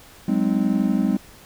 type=chord; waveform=triangle; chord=Ab dominant seventh; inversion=third; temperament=just; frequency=186.89 / 207.7 / 259.6 / 311.5 Hz; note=Gb3 / Ab3 / C4 / Eb4; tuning=+18 / 0 / -13 / +2 cents; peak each=-22 / -19 / -21 / -25 dBFS; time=0.28-1.17 s; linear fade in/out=5 ms; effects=pink hiss -47 dBFS RMS until 1.45 s